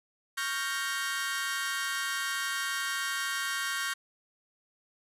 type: chord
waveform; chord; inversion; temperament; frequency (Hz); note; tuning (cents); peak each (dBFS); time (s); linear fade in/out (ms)
sawtooth; G half-diminished seventh; second; equal; 1108.7 / 1396.9 / 1568 / 1864.7; Db6 / F6 / G6 / Bb6; 0 / 0 / 0 / 0; -34 / -34 / -31 / -32; 0.37-3.94; 10
effects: resampled to 32000 Hz